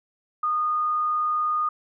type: tone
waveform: sine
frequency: 1228 Hz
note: D#6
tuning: 23 cents flat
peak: -21 dBFS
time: 0.43-1.69 s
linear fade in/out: 5 ms
effects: none